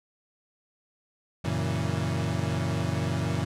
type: chord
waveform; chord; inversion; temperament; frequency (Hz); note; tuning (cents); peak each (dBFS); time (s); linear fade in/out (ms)
35% pulse; F# dominant seventh; none; equal; 92.5 / 116.54 / 138.59 / 164.81; F#2 / A#2 / C#3 / E3; 0 / 0 / 0 / 0; -30; 1.44-3.45; 10
effects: low-pass 9000 Hz 12 dB/octave